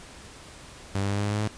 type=tone with pitch steps; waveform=sawtooth; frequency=98.5 / 99.76 / 101.04 / 102.33 / 103.64 / 104.96 / 106.3 Hz; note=G2 / G2 / G#2 / G#2 / G#2 / G#2 / G#2; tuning=+9 / +31 / -47 / -25 / -3 / +19 / +41 cents; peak=-21 dBFS; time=0.95-1.475 s; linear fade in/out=0 ms; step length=75 ms; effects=pink hiss -46 dBFS RMS until 1.57 s + resampled to 22050 Hz